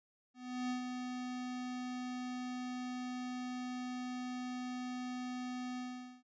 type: tone with ADSR envelope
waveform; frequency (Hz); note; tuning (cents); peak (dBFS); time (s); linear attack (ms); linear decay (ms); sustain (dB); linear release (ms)
square; 250.3; B3; +23; -35; 0.34-6.23; 360; 110; -5; 450
effects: resampled to 16000 Hz